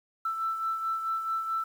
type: beating tone pair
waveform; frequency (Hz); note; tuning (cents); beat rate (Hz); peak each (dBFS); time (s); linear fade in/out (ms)
sine; 1327 / 1331.6; E6 / E6; +11 / +17; 4.6; -28 / -37; 0.25-1.64; 5
effects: tanh soft clip ceiling -21 dBFS + 9-bit